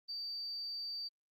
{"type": "tone", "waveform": "sine", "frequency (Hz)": 4631, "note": "D8", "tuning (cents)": -25, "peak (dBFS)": -38, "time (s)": [0.08, 1.09], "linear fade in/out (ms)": 20, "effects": ["tanh soft clip ceiling -34 dBFS", "Opus 32 kbps"]}